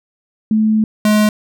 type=tone pair in turn; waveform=sine / square; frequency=217.1 / 211.9 Hz; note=A3 / G#3; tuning=-23 / +35 cents; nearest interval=unison; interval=42 cents; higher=first; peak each=-10 dBFS; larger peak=neither; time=0.51-0.84 / 1.05-1.29 s; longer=first; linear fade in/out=2 ms; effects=none